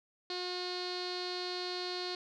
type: tone with low-pass filter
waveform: sawtooth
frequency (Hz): 360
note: F#4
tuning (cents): -47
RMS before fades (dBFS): -38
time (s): 0.3-2.15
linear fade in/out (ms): 2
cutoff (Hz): 4300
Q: 9.8
effects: none